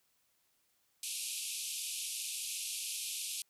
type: band-pass noise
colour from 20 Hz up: white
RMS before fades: -40 dBFS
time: 1.03-3.42 s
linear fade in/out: 2 ms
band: 2400 to 12000 Hz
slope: 96 dB/octave
effects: white hiss -75 dBFS RMS until 3.49 s